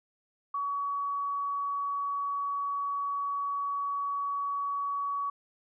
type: tone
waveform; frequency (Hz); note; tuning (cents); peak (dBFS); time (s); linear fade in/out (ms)
sine; 1130; C#6; +33; -29; 0.54-5.3; 5
effects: none